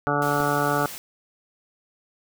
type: harmonic tone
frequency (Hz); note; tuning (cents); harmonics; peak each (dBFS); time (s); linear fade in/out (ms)
144.9; D3; -23; 1 / 2 / 3 / 4 / 5 / 6 / 8 / 9 / 10; -29 / -29 / -29 / -29 / -29 / -29 / -29 / -29 / -29; 0.07-0.86; 0
type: noise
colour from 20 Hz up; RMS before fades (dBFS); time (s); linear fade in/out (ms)
white; -37; 0.22-0.98; 0
type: clicks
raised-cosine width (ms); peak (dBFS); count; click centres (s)
2; -25; 2; 0.402 / 0.406
effects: none